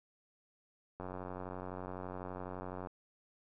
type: click train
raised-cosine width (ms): 1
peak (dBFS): -29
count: 173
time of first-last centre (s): 1-2.872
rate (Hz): 91.9
effects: none